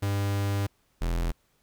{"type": "tone pair in turn", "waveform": "45% pulse", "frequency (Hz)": [100, 42.35], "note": ["G2", "E1"], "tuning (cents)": [35, 48], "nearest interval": "octave + minor third", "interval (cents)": 1487, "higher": "first", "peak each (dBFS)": -25, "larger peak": "neither", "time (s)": [[0.02, 0.67], [1.01, 1.32]], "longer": "first", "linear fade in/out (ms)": 10, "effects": ["pink hiss -69 dBFS RMS until 1.62 s"]}